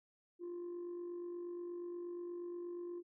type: tone with amplitude modulation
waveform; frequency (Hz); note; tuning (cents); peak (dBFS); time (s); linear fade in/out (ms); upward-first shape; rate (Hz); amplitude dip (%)
sine; 349.2; F4; 0; -38; 0.39-3.03; 50; sine; 48.4; 40
effects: tanh soft clip ceiling -40 dBFS